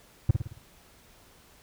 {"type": "tone with echo", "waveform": "triangle", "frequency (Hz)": 108.2, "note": "A2", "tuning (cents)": -29, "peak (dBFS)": -12, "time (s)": [0.29, 0.31], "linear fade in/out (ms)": 5, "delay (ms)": 55, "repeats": 5, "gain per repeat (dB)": -6, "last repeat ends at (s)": 0.585, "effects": ["pink hiss -57 dBFS RMS until 1.62 s"]}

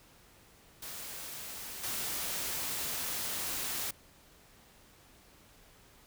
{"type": "noise with level steps", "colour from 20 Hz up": "white", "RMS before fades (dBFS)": [-43, -36], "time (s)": [0.82, 3.91], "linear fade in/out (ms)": 5, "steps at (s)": 1.83, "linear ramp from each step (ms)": 10, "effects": ["pink hiss -60 dBFS RMS until 6.06 s"]}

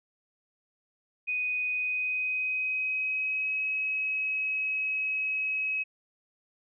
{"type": "tone with pitch glide", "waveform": "sine", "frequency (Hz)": [2492, 2555], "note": ["D#7", "D#7"], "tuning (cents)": [2, 45], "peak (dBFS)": -27, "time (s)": [1.27, 5.84], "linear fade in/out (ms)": 20, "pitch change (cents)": 43, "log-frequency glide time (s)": [1.71, 3.66], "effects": []}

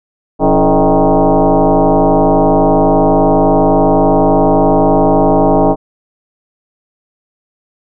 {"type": "tone with frequency modulation", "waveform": "sine", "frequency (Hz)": 177.9, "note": "F3", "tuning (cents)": 32, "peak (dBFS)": -6, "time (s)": [0.39, 5.76], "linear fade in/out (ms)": 50, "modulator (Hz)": 152, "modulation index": 4.7, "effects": []}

